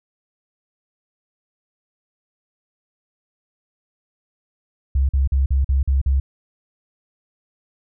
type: tone bursts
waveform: sine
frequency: 67.5 Hz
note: C#2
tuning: 45 cents flat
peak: -14 dBFS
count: 7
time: 4.95-6.2 s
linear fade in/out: 5 ms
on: 140 ms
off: 45 ms
effects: none